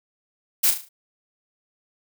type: noise with echo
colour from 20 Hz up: blue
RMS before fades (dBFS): -18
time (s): 0.63-0.71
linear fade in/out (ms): 10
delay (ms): 36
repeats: 5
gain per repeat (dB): -7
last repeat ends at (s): 0.89
effects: none